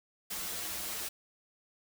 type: noise with comb filter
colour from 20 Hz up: white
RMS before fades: -38 dBFS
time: 0.3-1.09 s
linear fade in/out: 10 ms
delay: 7.6 ms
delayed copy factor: -0.95
effects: none